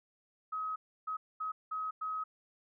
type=tone bursts at uneven times; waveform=sine; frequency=1271 Hz; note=D#6; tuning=36 cents sharp; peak=-34 dBFS; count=5; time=0.52-0.76 / 1.07-1.17 / 1.4-1.52 / 1.71-1.91 / 2.01-2.24 s; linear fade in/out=10 ms; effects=none